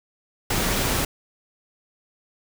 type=noise; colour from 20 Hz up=pink; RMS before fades=-23 dBFS; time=0.5-1.05 s; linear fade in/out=5 ms; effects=none